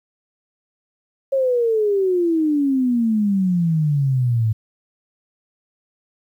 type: exponential sweep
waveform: sine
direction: down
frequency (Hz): 549 to 107.6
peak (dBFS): -15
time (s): 1.32-4.53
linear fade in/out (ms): 10
effects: 9-bit